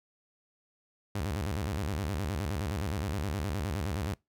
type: tone with vibrato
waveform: sawtooth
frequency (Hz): 86.3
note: F2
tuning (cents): -20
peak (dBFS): -27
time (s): 1.15-4.14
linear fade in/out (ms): 5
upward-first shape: square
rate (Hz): 9.6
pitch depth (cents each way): 280
effects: noise-tail reverb RT60 0.2 s tail -24 dB re dry

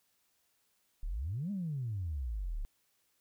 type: exponential two-way sweep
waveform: sine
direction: up then down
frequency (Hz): 32.7 to 210 to 32.7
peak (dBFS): -33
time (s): 1.03-2.65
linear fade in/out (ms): 0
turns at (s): 1.51
effects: tanh soft clip ceiling -29 dBFS + white hiss -75 dBFS RMS until 3.2 s

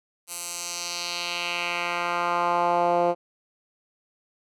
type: tone with band-pass filter sweep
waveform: 10% pulse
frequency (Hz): 174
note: F3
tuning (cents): -6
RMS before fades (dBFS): -26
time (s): 0.27-3.15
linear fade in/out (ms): 50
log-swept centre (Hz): 9900 to 540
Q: 1.7
effects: none

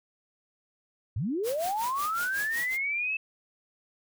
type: linear sweep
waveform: sine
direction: up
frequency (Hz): 81.6 to 2637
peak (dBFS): -27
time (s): 1.16-3.17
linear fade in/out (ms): 5
type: noise with tremolo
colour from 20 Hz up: white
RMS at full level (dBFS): -37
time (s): 1.43-2.78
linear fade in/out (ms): 50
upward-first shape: sine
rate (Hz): 5.4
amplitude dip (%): 85
effects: none

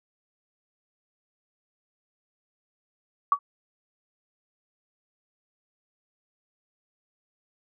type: tone with exponential decay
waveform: sine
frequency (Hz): 1137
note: C#6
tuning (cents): +44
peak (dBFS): -12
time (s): 3.32-3.39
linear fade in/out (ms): 2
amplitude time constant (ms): 15
effects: none

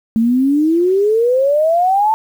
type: exponential sweep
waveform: sine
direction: up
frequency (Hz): 220 to 896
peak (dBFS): -10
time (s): 0.16-2.14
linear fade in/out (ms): 0
effects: 7-bit

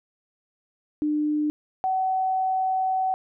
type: tone pair in turn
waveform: sine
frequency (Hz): 300.3 / 755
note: D4 / F#5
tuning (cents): +39 / +35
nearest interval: octave + major third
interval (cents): 1596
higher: second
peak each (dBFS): -21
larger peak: neither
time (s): 1.02-1.5 / 1.84-3.14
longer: second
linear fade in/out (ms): 0
effects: none

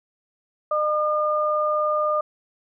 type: tone pair together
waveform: sine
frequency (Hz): 606.5 / 1210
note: D#5 / D#6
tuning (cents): -44 / -49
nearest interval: octave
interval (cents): 1195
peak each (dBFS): -22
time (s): 0.71-2.21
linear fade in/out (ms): 5
effects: none

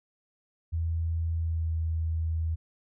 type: tone with pitch glide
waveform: sine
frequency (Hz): 82.41 to 81.04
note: E2 to E2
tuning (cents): 0 to -29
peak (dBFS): -26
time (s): 0.72-2.56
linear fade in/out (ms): 20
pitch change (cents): -29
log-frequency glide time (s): 1.35-1.73
effects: none

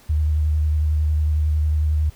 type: tone with vibrato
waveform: sine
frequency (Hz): 76.4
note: D#2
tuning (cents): -31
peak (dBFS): -16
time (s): 0.09-2.1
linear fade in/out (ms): 10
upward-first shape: sine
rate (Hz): 11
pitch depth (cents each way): 25
effects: pink hiss -51 dBFS RMS until 2.15 s

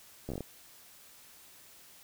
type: slowing click train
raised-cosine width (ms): 2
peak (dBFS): -24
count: 7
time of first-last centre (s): 0.29-0.407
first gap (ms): 13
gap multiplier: 1.16
effects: white hiss -56 dBFS RMS until 2.03 s

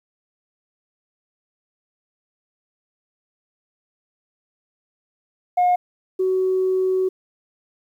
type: tone pair in turn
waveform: sine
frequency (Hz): 718 / 374.5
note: F5 / F#4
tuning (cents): +48 / +21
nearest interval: major seventh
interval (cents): 1127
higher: first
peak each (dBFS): -12 / -16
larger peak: first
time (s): 5.57-5.76 / 6.19-7.09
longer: second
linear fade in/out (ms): 10
effects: tanh soft clip ceiling -12 dBFS + 9-bit

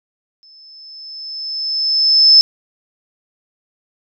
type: tone with exponential growth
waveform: sine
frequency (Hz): 5250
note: E8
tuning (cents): -8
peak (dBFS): -3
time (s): 0.43-2.41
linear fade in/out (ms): 0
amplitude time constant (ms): 430
effects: none

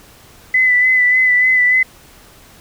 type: tone with vibrato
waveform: sine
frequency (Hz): 2005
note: B6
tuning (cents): +26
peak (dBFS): -9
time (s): 0.54-1.83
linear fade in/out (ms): 5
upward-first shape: sine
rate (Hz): 3.4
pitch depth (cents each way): 28
effects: pink hiss -44 dBFS RMS until 2.6 s

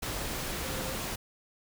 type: tone in noise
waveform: sine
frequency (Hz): 523.3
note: C5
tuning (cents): 0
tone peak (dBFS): -41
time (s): 0.61-0.96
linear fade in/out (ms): 10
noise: pink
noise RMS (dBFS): -35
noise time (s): 0.02-1.16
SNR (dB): -9
effects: none

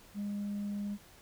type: tone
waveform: sine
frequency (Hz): 203.9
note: G#3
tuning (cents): -32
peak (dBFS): -32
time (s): 0.14-0.98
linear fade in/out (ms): 50
effects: tanh soft clip ceiling -32 dBFS + pink hiss -58 dBFS RMS until 1.21 s

